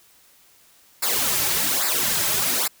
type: noise with flanger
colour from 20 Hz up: white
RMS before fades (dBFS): -22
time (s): 1.02-2.68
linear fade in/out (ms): 10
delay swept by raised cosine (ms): 0.31 to 4.21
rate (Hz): 1.2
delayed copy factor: -0.85
effects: white hiss -55 dBFS RMS until 2.8 s